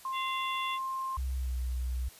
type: tone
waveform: sine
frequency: 1057 Hz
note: C6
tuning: 17 cents sharp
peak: -32 dBFS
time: 0.05-1.17 s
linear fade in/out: 2 ms
type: harmonic tone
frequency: 690 Hz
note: F5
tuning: 21 cents flat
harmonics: 3 / 4 / 5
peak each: -39 / -39 / -39 dBFS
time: 0.12-0.79 s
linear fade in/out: 50 ms
type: tone with pitch glide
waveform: sine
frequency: 64.9 to 62.62 Hz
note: C2 to B1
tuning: -13 to +25 cents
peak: -30 dBFS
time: 1.17-2.09 s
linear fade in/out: 10 ms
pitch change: -62 cents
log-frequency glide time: 1.35-1.55 s
effects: white hiss -54 dBFS RMS until 2.19 s + resampled to 32000 Hz